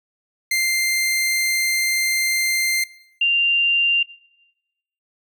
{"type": "tone pair in turn", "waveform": ["sawtooth", "sine"], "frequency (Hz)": [2093, 2784], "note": ["C7", "F7"], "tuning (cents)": [0, -6], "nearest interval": "perfect fourth", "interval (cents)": 494, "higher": "second", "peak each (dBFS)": [-14, -14], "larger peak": "neither", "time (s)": [[0.51, 2.84], [3.21, 4.03]], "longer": "first", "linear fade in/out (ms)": 5, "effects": ["noise-tail reverb RT60 1.0 s tail -22 dB re dry"]}